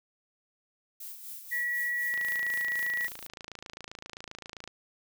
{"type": "noise with tremolo", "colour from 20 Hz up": "violet", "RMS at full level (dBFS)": -41, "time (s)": [1, 3.27], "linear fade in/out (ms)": 5, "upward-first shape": "sine", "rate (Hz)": 4, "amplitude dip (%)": 55}
{"type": "tone", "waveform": "sine", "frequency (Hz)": 1931, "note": "B6", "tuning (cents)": -39, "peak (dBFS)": -28, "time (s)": [1.51, 3.08], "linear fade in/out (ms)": 20}
{"type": "click train", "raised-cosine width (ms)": 0.2, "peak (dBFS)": -24, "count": 71, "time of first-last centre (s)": [2.14, 4.676], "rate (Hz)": 27.6}
{"effects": []}